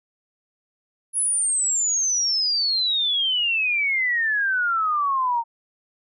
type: exponential sweep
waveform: sine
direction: down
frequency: 10548 to 913 Hz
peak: -19 dBFS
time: 1.13-5.44 s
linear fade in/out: 50 ms
effects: none